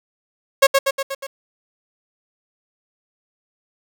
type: tone with echo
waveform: sawtooth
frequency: 546 Hz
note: C#5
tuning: 26 cents flat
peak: -4 dBFS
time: 0.62-0.67 s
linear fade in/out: 10 ms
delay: 120 ms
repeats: 5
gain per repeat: -4 dB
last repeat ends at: 1.27 s
effects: 7-bit